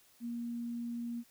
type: tone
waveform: sine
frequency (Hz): 236.2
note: A#3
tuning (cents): +23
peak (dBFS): -36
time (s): 0.2-1.24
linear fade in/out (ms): 50
effects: white hiss -65 dBFS RMS until 1.3 s